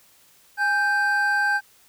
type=tone pair together; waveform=triangle; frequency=824 / 1565.9 Hz; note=G#5 / G6; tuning=-14 / -2 cents; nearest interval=major seventh; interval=1112 cents; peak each=-23 / -18 dBFS; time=0.57-1.61 s; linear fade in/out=50 ms; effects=white hiss -56 dBFS RMS until 1.88 s